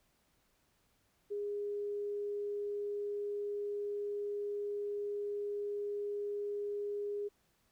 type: tone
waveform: sine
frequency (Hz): 410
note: G#4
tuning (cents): -22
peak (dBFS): -35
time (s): 1.3-7.29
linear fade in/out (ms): 20
effects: pink hiss -74 dBFS RMS until 7.71 s